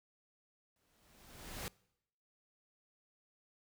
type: noise with exponential growth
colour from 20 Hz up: pink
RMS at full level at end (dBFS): -41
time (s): 0.76-1.68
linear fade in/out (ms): 1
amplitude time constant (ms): 200
effects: noise-tail reverb RT60 0.8 s tail -24 dB re dry